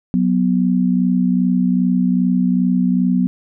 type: tone pair together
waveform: sine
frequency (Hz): 184.38 / 246.9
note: F#3 / B3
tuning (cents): -6 / 0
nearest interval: perfect fourth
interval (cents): 506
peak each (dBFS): -15 / -16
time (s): 0.14-3.27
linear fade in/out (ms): 0
effects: none